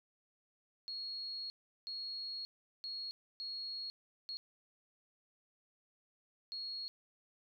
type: tone bursts at uneven times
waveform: sine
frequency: 4309 Hz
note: C#8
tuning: 50 cents flat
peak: -40 dBFS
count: 6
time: 0.88-1.5 / 1.87-2.45 / 2.84-3.11 / 3.4-3.9 / 4.29-4.37 / 6.52-6.88 s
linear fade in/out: 0 ms
effects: none